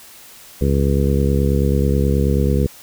harmonic tone, 69.3 Hz, C#2, in tune, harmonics 1 / 2 / 3 / 4 / 5 / 6 / 7, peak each -17 / -19 / -21 / -27 / -27 / -24 / -25 dBFS, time 0.61-2.67 s, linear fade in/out 5 ms, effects white hiss -42 dBFS RMS until 2.82 s

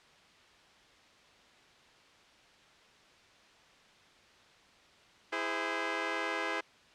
10% pulse chord, E augmented, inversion none, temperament just, 329.6 / 412 / 515 Hz, E4 / G#4 / B#4, 0 / -14 / -28 cents, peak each -29 dBFS, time 5.32-6.61 s, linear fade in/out 10 ms, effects white hiss -60 dBFS RMS until 6.94 s + low-pass 4000 Hz 12 dB/octave

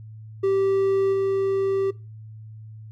triangle tone with level steps, 389.2 Hz, G4, 12 cents flat, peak -16 / -18 dBFS, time 0.43-1.91 s, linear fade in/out 10 ms, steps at 1.12 s, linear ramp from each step 20 ms, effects noise-tail reverb RT60 0.3 s tail -21 dB re dry + added 109 Hz sine -38 dBFS peak until 2.91 s

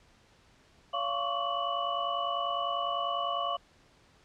sine tone cluster, 567 / 690 / 1091 / 1141 / 2963 Hz, C#5 / F5 / C#6 / C#6 / F#7, +39 / -21 / -28 / +50 / +2 cents, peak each -39 / -34 / -36 / -33 / -38 dBFS, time 0.93-3.57 s, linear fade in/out 10 ms, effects pink hiss -62 dBFS RMS until 4.24 s + low-pass 6000 Hz 12 dB/octave

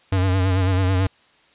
square tone with vibrato, 93.7 Hz, F#2, 22 cents sharp, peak -17 dBFS, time 0.12-1.07 s, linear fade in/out 5 ms, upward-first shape sine, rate 9.1 Hz, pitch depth 55 cents each way, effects white hiss -56 dBFS RMS until 1.54 s + resampled to 8000 Hz

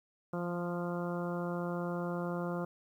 harmonic tone with a mistuned harmonic, 174.61 Hz, F3, in tune, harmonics 1 / 2 / 3 / 4 / 5 / 6 / 7 / 8, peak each -36 / -40 / -40 / -45 / -49 / -47 / -47 / -48 dBFS, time 0.33-2.65 s, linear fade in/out 5 ms, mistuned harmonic 1, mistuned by -15 cents, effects 11-bit

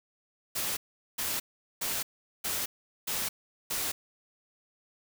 white noise bursts, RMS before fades -32 dBFS, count 6, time 0.55-3.92 s, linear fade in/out 10 ms, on 220 ms, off 410 ms, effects none

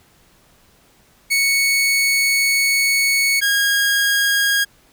sawtooth tone pair in turn, 2217 / 1633.5 Hz, C#7 / G#6, 0 / -29 cents, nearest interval perfect fourth, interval 529 cents, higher first, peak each -11 dBFS, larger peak neither, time 1.3-3.41 / 3.41-4.65 s, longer first, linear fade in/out 20 ms, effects pink hiss -54 dBFS RMS until 4.92 s

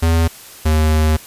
square tone pair in turn, 82.4 / 77.81 Hz, E2 / D#2, 0 / +1 cents, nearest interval minor second, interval 99 cents, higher first, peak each -12 dBFS, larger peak neither, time 0.02-0.28 / 0.65-1.17 s, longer second, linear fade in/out 10 ms, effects white hiss -38 dBFS RMS until 1.26 s + resampled to 32000 Hz

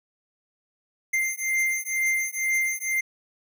square beating tone pair, 2093 / 2095.1 Hz, C7 / C7, 0 / +2 cents, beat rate 2.1 Hz, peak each -27 dBFS, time 1.13-3.01 s, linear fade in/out 10 ms, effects none

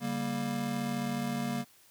square chord, G diminished, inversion second, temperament just, 141.12 / 196 / 235.2 Hz, Db3 / G3 / Bb3, +31 / 0 / +16 cents, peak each -39 / -38 / -34 dBFS, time 0-1.65 s, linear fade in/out 50 ms, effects white hiss -61 dBFS RMS until 1.9 s

